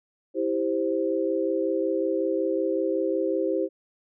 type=chord; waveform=sine; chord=C major; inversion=first; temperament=just; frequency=327 / 392.4 / 523.3 Hz; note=E4 / G4 / C5; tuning=-14 / +2 / 0 cents; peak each=-27 dBFS; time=0.34-3.69 s; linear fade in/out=50 ms; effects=none